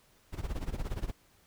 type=noise with tremolo; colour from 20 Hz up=brown; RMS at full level=-32 dBFS; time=0.32-1.12 s; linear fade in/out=20 ms; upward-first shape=sine; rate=17 Hz; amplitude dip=85%; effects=pink hiss -65 dBFS RMS until 1.46 s